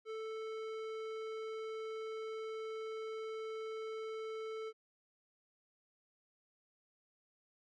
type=tone with low-pass filter; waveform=square; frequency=440.6 Hz; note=A4; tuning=2 cents sharp; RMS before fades=-43 dBFS; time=0.05-4.73 s; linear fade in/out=50 ms; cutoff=3500 Hz; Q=0.56; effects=none